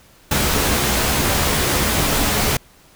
pink noise with comb filter, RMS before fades -18 dBFS, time 0.31-2.57 s, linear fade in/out 5 ms, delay 14 ms, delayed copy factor +0.5, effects pink hiss -50 dBFS RMS until 2.95 s

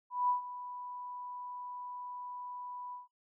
sine tone with ADSR envelope, 987.8 Hz, B5, in tune, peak -26 dBFS, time 0.1-3.08 s, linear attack 190 ms, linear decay 120 ms, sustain -15 dB, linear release 150 ms, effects noise-tail reverb RT60 0.2 s tail -22 dB re dry

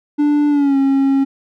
triangle tone with pitch glide, 293.7 to 272.5 Hz, D4 to C#4, 0 to -29 cents, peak -9 dBFS, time 0.18-1.25 s, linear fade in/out 20 ms, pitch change -129 cents, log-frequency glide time 0.49-0.77 s, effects none

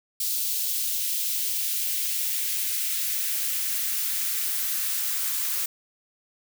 blue noise with high-pass filter sweep, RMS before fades -27 dBFS, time 0.2-5.66 s, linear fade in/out 5 ms, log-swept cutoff 3700 to 1100 Hz, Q 1.2, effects none

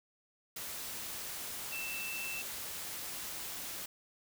sine tone in noise, 2665 Hz, E7, 18 cents sharp, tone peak -39 dBFS, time 1.72-2.42 s, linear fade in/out 5 ms, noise white, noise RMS -42 dBFS, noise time 0.56-3.86 s, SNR 0 dB, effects none

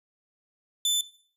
sawtooth tone, 3520 Hz, A7, in tune, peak -19 dBFS, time 0.85-1.01 s, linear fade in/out 2 ms, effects noise-tail reverb RT60 0.5 s tail -18 dB re dry + resampled to 32000 Hz

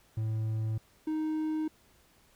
triangle tone pair in turn, 110 / 311.7 Hz, A2 / D#4, 0 / +3 cents, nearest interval octave + tritone, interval 1803 cents, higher second, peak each -27 dBFS, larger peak neither, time 0.17-0.78 / 1.07-1.68 s, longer neither, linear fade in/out 5 ms, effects pink hiss -64 dBFS RMS until 2.35 s

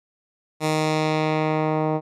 10% pulse tone with low-pass filter sweep, 155.56 Hz, D#3, in tune, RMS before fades -22 dBFS, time 0.6-2.01 s, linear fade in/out 50 ms, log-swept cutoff 11000 to 880 Hz, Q 0.82, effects none

